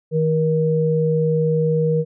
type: tone pair together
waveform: sine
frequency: 158.3 / 474.4 Hz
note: D#3 / A#4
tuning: +30 / +30 cents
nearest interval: octave + perfect fifth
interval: 1900 cents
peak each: -18 dBFS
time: 0.11-2.05 s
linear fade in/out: 50 ms
effects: none